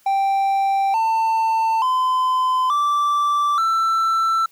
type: tone with pitch steps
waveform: triangle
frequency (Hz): 784 / 895.4 / 1022.6 / 1167.9 / 1333.8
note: G5 / A5 / C6 / D6 / E6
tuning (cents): 0 / +30 / -40 / -10 / +20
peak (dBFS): -14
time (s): 0.06-4.46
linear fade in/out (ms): 5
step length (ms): 880
effects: white hiss -56 dBFS RMS until 4.51 s + high-pass 80 Hz 12 dB/octave